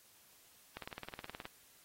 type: click train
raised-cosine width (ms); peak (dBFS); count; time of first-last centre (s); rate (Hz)
0.3; -28; 14; 0.77-1.454; 19
effects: white hiss -64 dBFS RMS until 1.84 s + AAC 48 kbps